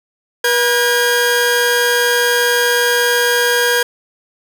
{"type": "tone pair together", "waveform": "sawtooth", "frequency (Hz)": [482.8, 1624], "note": ["B4", "G#6"], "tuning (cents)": [-39, -39], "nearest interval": "octave + major sixth", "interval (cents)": 2100, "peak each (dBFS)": -11, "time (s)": [0.44, 3.83], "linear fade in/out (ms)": 5, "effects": []}